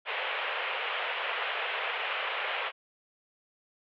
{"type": "band-pass noise", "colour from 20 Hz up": "white", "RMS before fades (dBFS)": -33, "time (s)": [0.05, 2.72], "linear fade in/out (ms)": 50, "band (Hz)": [450, 3100], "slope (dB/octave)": 48, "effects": []}